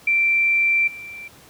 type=tone with level steps; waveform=sine; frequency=2349 Hz; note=D7; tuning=in tune; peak=-15 / -33 dBFS; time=0.07-1.28 s; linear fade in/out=5 ms; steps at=0.87 s; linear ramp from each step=10 ms; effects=pink hiss -48 dBFS RMS until 1.49 s + high-pass 80 Hz 12 dB/octave